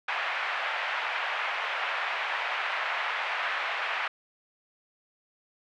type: band-pass noise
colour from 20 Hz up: white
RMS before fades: -31 dBFS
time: 0.08-4.08 s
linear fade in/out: 5 ms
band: 670 to 2500 Hz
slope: 24 dB/octave
effects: none